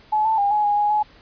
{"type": "tone with pitch steps", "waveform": "sine", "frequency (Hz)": [855, 884, 807, 841, 824, 830, 845], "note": ["A5", "A5", "G#5", "G#5", "G#5", "G#5", "G#5"], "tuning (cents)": [-50, 8, -50, 22, -14, -1, 30], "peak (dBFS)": -16, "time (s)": [0.12, 1.03], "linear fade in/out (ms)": 10, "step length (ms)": 130, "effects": ["pink hiss -50 dBFS RMS until 1.21 s", "resampled to 11025 Hz"]}